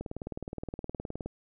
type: click train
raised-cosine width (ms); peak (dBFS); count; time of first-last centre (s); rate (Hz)
2; -23; 25; 0.01-1.26; 19.2
effects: none